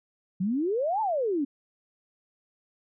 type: exponential two-way sweep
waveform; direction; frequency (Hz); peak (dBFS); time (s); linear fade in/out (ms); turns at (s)
sine; up then down; 174.61 to 910 to 265.3; -24; 0.4-1.45; 10; 1.01
effects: none